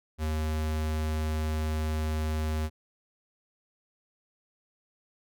square tone, 77.78 Hz, D#2, in tune, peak -28 dBFS, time 0.18-2.7 s, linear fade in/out 50 ms, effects none

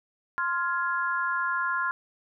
sine chord, F minor, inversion second, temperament just, 1047.7 / 1396.9 / 1676.3 Hz, C6 / F6 / Ab6, +2 / 0 / +16 cents, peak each -29 / -28 / -32 dBFS, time 0.38-1.91 s, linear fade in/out 0 ms, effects none

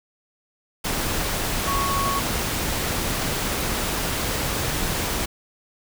sine tone in noise, 1108.7 Hz, C#6, in tune, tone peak -23 dBFS, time 1.67-2.2 s, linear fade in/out 10 ms, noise pink, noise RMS -25 dBFS, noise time 0.84-5.26 s, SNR -1 dB, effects none

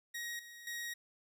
sawtooth tone with level steps, 1889 Hz, A#6, 22 cents sharp, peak -36 / -47 / -36 dBFS, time 0.14-0.94 s, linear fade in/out 10 ms, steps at 0.39 / 0.67 s, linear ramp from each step 2 ms, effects 13-bit

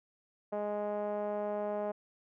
5% pulse tone with low-pass filter, 207.7 Hz, G#3, in tune, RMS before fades -35 dBFS, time 0.52-1.92 s, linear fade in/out 10 ms, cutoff 640 Hz, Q 2.7, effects none

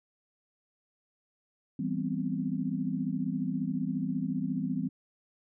sine chord, C major seventh, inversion first, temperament equal, 164.81 / 196 / 246.9 / 261.6 Hz, E3 / G3 / B3 / C4, 0 / 0 / 0 / 0 cents, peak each -35 / -34 / -35 / -34 dBFS, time 1.79-4.89 s, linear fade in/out 5 ms, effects none

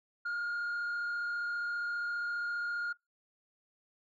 sine tone with frequency modulation, 1418 Hz, F6, 26 cents sharp, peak -30 dBFS, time 0.25-2.93 s, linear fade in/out 10 ms, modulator 34.9 Hz, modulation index 0.47, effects noise-tail reverb RT60 0.2 s tail -26 dB re dry + tanh soft clip ceiling -32 dBFS

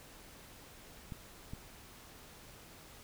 clicks, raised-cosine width 5 ms, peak -30 dBFS, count 2, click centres 1.122 / 1.535 s, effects pink hiss -55 dBFS RMS until 3.03 s

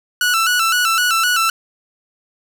sawtooth tone with vibrato, 1399 Hz, F6, 3 cents sharp, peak -10 dBFS, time 0.21-1.5 s, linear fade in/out 2 ms, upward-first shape square, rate 3.9 Hz, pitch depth 83 cents each way, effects none

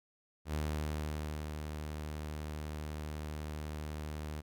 sawtooth tone with ADSR envelope, 76 Hz, D#2, 40 cents flat, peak -29 dBFS, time 0.45-4.42 s, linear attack 87 ms, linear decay 960 ms, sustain -6 dB, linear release 26 ms, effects none

